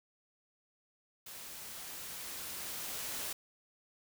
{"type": "noise with level ramp", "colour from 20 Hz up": "white", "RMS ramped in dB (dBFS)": [-48, -39], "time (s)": [1.26, 3.33], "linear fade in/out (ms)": 5, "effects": []}